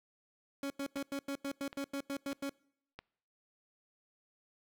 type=tone bursts; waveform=30% pulse; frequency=278 Hz; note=C#4; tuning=5 cents sharp; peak=-33 dBFS; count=12; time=0.63-2.495 s; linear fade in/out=2 ms; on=72 ms; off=91 ms
type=clicks; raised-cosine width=0.3 ms; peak=-29 dBFS; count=4; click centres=0.971 / 1.729 / 2.321 / 2.99 s
effects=noise-tail reverb RT60 0.7 s tail -25 dB re dry